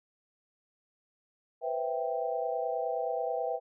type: chord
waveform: sine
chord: C major seventh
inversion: third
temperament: equal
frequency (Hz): 493.9 / 523.3 / 659.3 / 784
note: B4 / C5 / E5 / G5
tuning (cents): 0 / 0 / 0 / 0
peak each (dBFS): -34 / -39 / -34 / -35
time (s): 1.61-3.6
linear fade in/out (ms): 50
effects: none